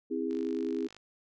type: chord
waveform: sine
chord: C augmented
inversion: none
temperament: just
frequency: 261.6 / 327 / 408.8 Hz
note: C4 / E4 / G#4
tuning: 0 / -14 / -27 cents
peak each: -34 dBFS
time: 0.1-0.88 s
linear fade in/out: 20 ms
type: click train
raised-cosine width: 0.2 ms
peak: -34 dBFS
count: 34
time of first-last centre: 0.31-0.966 s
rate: 50.3 Hz
effects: none